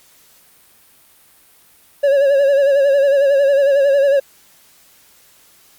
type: tone with vibrato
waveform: triangle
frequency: 557 Hz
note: C#5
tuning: 8 cents sharp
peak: -8 dBFS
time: 2.03-4.2 s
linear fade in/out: 10 ms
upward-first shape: sine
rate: 11 Hz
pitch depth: 57 cents each way
effects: white hiss -50 dBFS RMS until 5.78 s + Opus 48 kbps